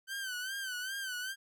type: tone with vibrato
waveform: sawtooth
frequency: 1536 Hz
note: G6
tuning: 36 cents flat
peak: -33 dBFS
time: 0.07-1.36 s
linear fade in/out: 50 ms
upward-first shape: sine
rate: 2.5 Hz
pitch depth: 85 cents each way
effects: none